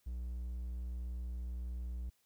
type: tone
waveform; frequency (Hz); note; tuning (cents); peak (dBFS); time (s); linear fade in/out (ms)
triangle; 60.7; B1; -29; -36; 0.06-2.1; 10
effects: white hiss -75 dBFS RMS until 2.25 s